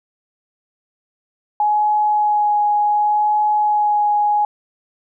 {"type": "tone with vibrato", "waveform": "sine", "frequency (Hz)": 838, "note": "G#5", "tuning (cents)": 15, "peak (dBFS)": -13, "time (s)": [1.6, 4.45], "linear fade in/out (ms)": 2, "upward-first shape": "sine", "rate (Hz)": 0.68, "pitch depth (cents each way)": 12, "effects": []}